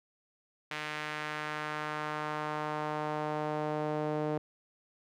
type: tone with band-pass filter sweep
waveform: sawtooth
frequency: 151.9 Hz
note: D#3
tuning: 41 cents flat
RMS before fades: -35 dBFS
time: 0.71-4.38 s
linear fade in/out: 2 ms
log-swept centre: 2200 to 500 Hz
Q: 1.3
effects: none